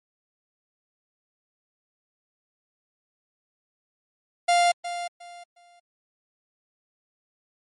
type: tone with echo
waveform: 45% pulse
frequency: 698.5 Hz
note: F5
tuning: in tune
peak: -17 dBFS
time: 4.48-4.72 s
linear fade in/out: 10 ms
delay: 360 ms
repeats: 3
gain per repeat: -12 dB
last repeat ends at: 5.8 s
effects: MP3 48 kbps